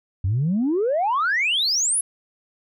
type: exponential sweep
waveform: sine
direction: up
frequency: 87.6 to 11000 Hz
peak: -17 dBFS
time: 0.24-2.01 s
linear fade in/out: 5 ms
effects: tanh soft clip ceiling -15 dBFS